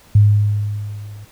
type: tone with level ramp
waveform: sine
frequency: 103.8 Hz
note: G#2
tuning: in tune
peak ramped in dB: -5 to -33 dBFS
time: 0.15-1.25 s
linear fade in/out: 5 ms
effects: pink hiss -48 dBFS RMS until 1.31 s